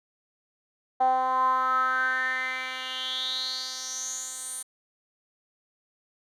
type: tone with band-pass filter sweep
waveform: 10% pulse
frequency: 258.1 Hz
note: C4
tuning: 23 cents flat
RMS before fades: -28 dBFS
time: 1-4.63 s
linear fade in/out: 10 ms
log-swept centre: 750 to 9500 Hz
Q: 7.1
effects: none